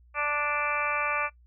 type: harmonic tone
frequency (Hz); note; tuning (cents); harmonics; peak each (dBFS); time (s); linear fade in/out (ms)
293.6; D4; 0; 2 / 3 / 4 / 5 / 6 / 7 / 8 / 9; -35 / -36 / -30 / -35 / -37 / -39 / -32 / -38; 0.14-1.3; 50
effects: noise-tail reverb RT60 0.1 s tail -18 dB re dry + added 60 Hz sine -54 dBFS peak until 1.46 s